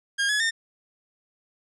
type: tone with pitch steps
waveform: sawtooth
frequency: 1620 / 1694 / 1818 Hz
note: G#6 / G#6 / A#6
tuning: -43 / +34 / -44 cents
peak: -18 dBFS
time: 0.18-0.51 s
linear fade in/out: 20 ms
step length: 110 ms
effects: resampled to 22050 Hz